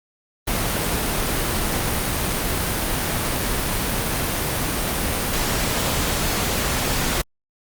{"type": "noise", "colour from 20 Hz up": "pink", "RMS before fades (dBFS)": -22, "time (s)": [0.47, 7.22], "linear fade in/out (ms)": 10, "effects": ["Opus 32 kbps"]}